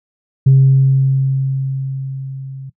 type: tone with level ramp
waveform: sine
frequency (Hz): 134.4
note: C3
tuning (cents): +47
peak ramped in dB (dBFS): -3 to -27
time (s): 0.46-2.7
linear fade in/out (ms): 10
effects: noise-tail reverb RT60 0.1 s tail -19 dB re dry + tanh soft clip ceiling -2 dBFS